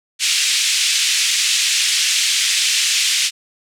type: band-pass noise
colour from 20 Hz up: pink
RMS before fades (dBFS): -17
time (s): 0.19-3.31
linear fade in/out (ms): 50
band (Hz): 2400 to 8400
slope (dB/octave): 24
effects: none